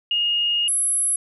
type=tone pair in turn; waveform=sine; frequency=2854 / 10860 Hz; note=F7 / F9; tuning=+37 / -50 cents; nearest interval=octave + major seventh; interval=2313 cents; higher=second; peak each=-18 dBFS; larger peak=neither; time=0.11-0.68 / 0.68-1.16 s; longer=first; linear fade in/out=2 ms; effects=none